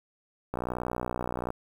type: click train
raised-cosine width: 1 ms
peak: -17 dBFS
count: 60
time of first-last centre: 0.54-1.504 s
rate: 61.2 Hz
effects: 8-bit